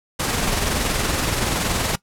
pink noise with amplitude modulation, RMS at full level -20 dBFS, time 0.19-1.96 s, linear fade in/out 10 ms, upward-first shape sine, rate 21.2 Hz, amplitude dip 35%, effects noise-tail reverb RT60 0.1 s tail -20 dB re dry + low-pass 12000 Hz 12 dB/octave

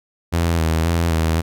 sawtooth tone with vibrato, 82.41 Hz, E2, in tune, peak -12 dBFS, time 0.32-1.42 s, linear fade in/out 20 ms, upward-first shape square, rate 1.9 Hz, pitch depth 37 cents each way, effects none

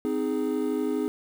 triangle chord, Ab major, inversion first, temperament equal with one note detuned, 258.8 / 311.1 / 415.3 Hz, C4 / Eb4 / Ab4, -19 / 0 / 0 cents, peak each -27 dBFS, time 0.05-1.08 s, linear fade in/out 0 ms, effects 8-bit

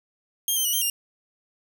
5% pulse tone with pitch steps, 3210 / 3118 / 2932 / 3150 / 2807 Hz, G7 / G7 / F#7 / G7 / F7, +40 / -10 / -16 / +8 / +8 cents, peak -14 dBFS, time 0.48-0.9 s, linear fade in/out 2 ms, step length 84 ms, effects none

